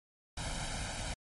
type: noise with comb filter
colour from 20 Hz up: pink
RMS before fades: -38 dBFS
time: 0.37-1.14 s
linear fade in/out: 5 ms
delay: 1.3 ms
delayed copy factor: +0.8
effects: MP3 48 kbps